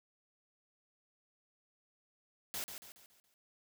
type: noise with echo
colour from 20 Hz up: white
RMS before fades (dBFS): -40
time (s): 2.54-2.64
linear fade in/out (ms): 0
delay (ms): 140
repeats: 5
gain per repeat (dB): -7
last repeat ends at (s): 3.34
effects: none